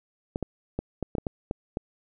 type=clicks; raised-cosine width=2 ms; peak=-15 dBFS; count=9; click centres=0.359 / 0.427 / 0.79 / 1.027 / 1.152 / 1.183 / 1.268 / 1.511 / 1.771 s; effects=none